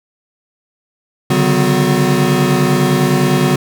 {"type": "tone cluster", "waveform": "square", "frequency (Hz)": [139.7, 149.5, 189.3, 251.3, 363.2], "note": ["C#3", "D3", "F#3", "B3", "F#4"], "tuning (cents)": [14, 31, 40, 30, -32], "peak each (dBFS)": -18, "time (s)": [1.3, 3.56], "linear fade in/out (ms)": 5, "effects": []}